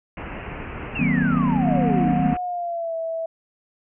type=low-pass noise; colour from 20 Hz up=pink; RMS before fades=-33 dBFS; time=0.17-2.37 s; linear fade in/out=2 ms; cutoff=2800 Hz; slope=96 dB/octave
type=exponential sweep; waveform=sine; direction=down; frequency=2809 to 185.4 Hz; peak=-26 dBFS; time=0.95-2.33 s; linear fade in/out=10 ms
type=chord; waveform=sine; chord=C half-diminished seventh; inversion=first; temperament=just; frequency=156.98 / 188.37 / 235.5 / 261.6 Hz; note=Eb3 / Gb3 / Bb3 / C4; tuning=+16 / +31 / +18 / 0 cents; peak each=-23 dBFS; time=0.99-2.34 s; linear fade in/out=5 ms
type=tone with pitch glide; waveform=sine; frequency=723 to 655.4 Hz; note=F#5 to E5; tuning=-40 to -10 cents; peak=-24 dBFS; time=1.65-3.26 s; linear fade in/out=5 ms; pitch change=-170 cents; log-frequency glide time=2.42-2.95 s
effects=none